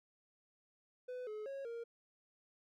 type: tone with pitch steps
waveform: triangle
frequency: 501 / 427 / 548 / 466.2 Hz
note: B4 / G#4 / C#5 / A#4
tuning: +25 / +48 / -20 / 0 cents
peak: -40 dBFS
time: 1.08-1.84 s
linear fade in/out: 10 ms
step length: 190 ms
effects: none